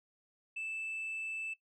sine tone, 2637 Hz, E7, in tune, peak -35 dBFS, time 0.56-1.54 s, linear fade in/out 10 ms, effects noise-tail reverb RT60 0.1 s tail -17 dB re dry + tanh soft clip ceiling -35 dBFS

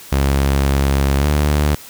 sawtooth tone with pitch glide, 68.9 to 73.85 Hz, C#2 to D2, -10 to +10 cents, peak -9 dBFS, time 0.12-1.75 s, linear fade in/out 5 ms, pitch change +120 cents, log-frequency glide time 1.2-1.25 s, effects white hiss -38 dBFS RMS until 1.89 s

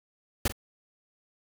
pink noise with echo, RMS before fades -25 dBFS, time 0.45-0.48 s, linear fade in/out 5 ms, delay 44 ms, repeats 1, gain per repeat -13 dB, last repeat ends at 0.524 s, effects none

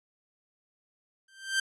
sawtooth tone with exponential growth, 1568 Hz, G6, in tune, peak -19 dBFS, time 1.28-1.6 s, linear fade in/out 5 ms, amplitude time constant 69 ms, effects resampled to 24000 Hz

